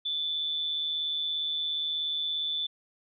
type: tone with amplitude modulation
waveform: sine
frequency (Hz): 3499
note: A7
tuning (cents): -10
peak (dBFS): -26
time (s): 0.05-2.67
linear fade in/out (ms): 10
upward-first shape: sine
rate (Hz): 157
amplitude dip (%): 45
effects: none